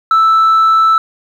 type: tone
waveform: sine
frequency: 1318.5 Hz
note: E6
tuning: in tune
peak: -4 dBFS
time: 0.11-0.98 s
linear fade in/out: 2 ms
effects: tanh soft clip ceiling -5 dBFS + 7-bit